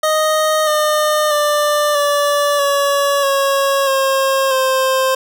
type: tone with pitch steps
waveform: 25% pulse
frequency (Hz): 622 / 607.1 / 592.5 / 578.3 / 564.5 / 550.9 / 537.7 / 524.9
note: D#5 / D#5 / D5 / D5 / C#5 / C#5 / C5 / C5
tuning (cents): -1 / -43 / +15 / -27 / +31 / -11 / +47 / +5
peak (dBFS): -9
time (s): 0.03-5.15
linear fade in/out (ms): 5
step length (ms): 640
effects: none